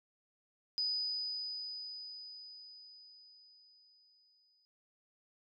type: tone with exponential decay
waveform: sine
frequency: 4978 Hz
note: D#8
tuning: in tune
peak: -31 dBFS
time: 0.78-4.65 s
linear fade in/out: 0 ms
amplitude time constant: 840 ms
effects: none